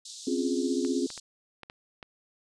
pink band-pass noise, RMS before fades -44 dBFS, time 0.05-1.2 s, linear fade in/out 5 ms, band 3700 to 8500 Hz, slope 48 dB/octave
sine chord, Db major seventh, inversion third, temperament equal, 261.6 / 277.2 / 349.2 / 415.3 Hz, C4 / Db4 / F4 / Ab4, 0 / 0 / 0 / 0 cents, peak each -29 / -32 / -31 / -33 dBFS, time 0.27-1.07 s, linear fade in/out 5 ms
clicks, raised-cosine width 0.3 ms, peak -26 dBFS, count 6, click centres 0.849 / 1.103 / 1.177 / 1.633 / 1.699 / 2.028 s
effects none

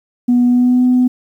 sine tone with pitch glide, 244.5 to 250.6 Hz, B3 to B3, -17 to +25 cents, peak -7 dBFS, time 0.28-1.08 s, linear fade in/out 10 ms, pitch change +42 cents, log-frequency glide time 0.45-0.82 s, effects tanh soft clip ceiling -5 dBFS + 8-bit

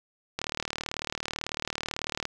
click train, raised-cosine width 0.2 ms, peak -13 dBFS, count 72, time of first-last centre 0.39-2.254 s, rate 38.1 Hz, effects none

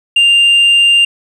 sine tone with tanh clipping, 2794 Hz, F7, in tune, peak -6 dBFS, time 0.16-1.05 s, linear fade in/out 5 ms, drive 2 dB, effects none

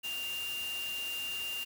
sine tone in noise, 2794 Hz, F7, in tune, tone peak -35 dBFS, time 0.03-1.65 s, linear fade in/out 20 ms, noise white, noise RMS -44 dBFS, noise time 0.03-1.65 s, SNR +6 dB, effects none

